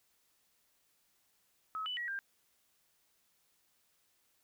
sine tone with pitch steps, 1284 / 2983 / 1917 / 1592 Hz, E6 / F#7 / A#6 / G6, -46 / +13 / +48 / +26 cents, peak -36 dBFS, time 1.75-2.19 s, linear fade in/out 0 ms, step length 110 ms, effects white hiss -74 dBFS RMS until 4.43 s

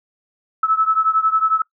sine beating tone pair, 1300 / 1311 Hz, E6 / E6, -24 / -10 cents, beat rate 11 Hz, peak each -16 / -18 dBFS, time 0.63-1.62 s, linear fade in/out 5 ms, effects noise-tail reverb RT60 0.1 s tail -22 dB re dry

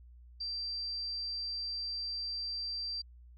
sine tone, 4700 Hz, D8, 1 cent sharp, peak -35 dBFS, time 0.4-3.02 s, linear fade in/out 10 ms, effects added 60 Hz sine -52 dBFS peak until 3.37 s

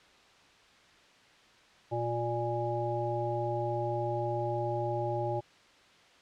harmonic tone, 118.3 Hz, A#2, 26 cents sharp, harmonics 1 / 3 / 5 / 7, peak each -35 / -35 / -35 / -35 dBFS, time 1.91-5.41 s, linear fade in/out 20 ms, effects white hiss -59 dBFS RMS until 6.21 s + low-pass 4000 Hz 12 dB/octave

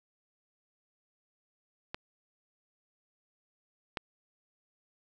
clicks, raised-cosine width 0.3 ms, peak -20 / -17 dBFS, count 2, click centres 1.945 / 3.972 s, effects none

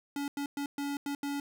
square tone bursts at uneven times, 283.9 Hz, C#4, 41 cents sharp, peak -33 dBFS, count 6, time 0.16-0.28 / 0.37-0.46 / 0.57-0.66 / 0.78-0.97 / 1.06-1.15 / 1.23-1.4 s, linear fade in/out 2 ms, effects none

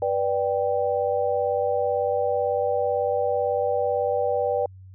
sine chord, G major, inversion first, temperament just, 490 / 588 / 784 Hz, B4 / D5 / G5, -14 / +2 / 0 cents, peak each -24 / -25 / -27 dBFS, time 0.02-4.66 s, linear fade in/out 2 ms, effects added 94 Hz sine -42 dBFS peak until 4.94 s

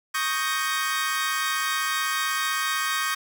sawtooth chord, Eb dominant seventh, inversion third, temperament equal, 1108.7 / 1244.5 / 1568 / 1864.7 Hz, Db6 / Eb6 / G6 / Bb6, 0 / 0 / 0 / 0 cents, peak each -26 dBFS, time 0.14-3.15 s, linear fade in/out 10 ms, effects none

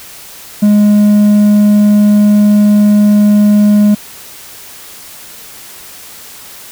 sine tone with hard clipping, 207.7 Hz, G#3, in tune, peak -5 dBFS, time 0.62-3.95 s, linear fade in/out 10 ms, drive 3 dB, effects white hiss -32 dBFS RMS until 6.71 s

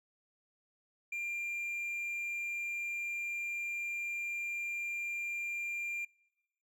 triangle tone, 2388 Hz, D7, 28 cents sharp, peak -34 dBFS, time 1.12-6.05 s, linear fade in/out 5 ms, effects noise-tail reverb RT60 1.0 s tail -24 dB re dry

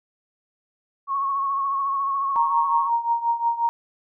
sine tone with vibrato, 1100 Hz, C#6, 14 cents flat, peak -21 dBFS, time 1.07-2.91 s, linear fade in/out 50 ms, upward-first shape triangle, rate 14 Hz, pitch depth 41 cents each way
sine tone with tremolo, 934 Hz, A#5, 3 cents sharp, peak -16 dBFS, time 2.36-3.69 s, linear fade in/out 0 ms, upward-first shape triangle, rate 5.6 Hz, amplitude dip 85%
effects none

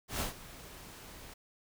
pink noise with ADSR envelope, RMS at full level -33 dBFS, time 0.08-1.34 s, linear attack 120 ms, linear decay 130 ms, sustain -17 dB, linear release 8 ms, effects none

